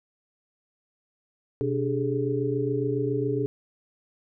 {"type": "tone cluster", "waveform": "sine", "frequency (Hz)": [127.1, 291.8, 399.3, 426.5], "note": ["C3", "D4", "G4", "G#4"], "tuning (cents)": [-50, -11, 32, 46], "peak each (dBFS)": [-29, -30, -30, -28], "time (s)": [1.61, 3.46], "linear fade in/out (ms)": 0, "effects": []}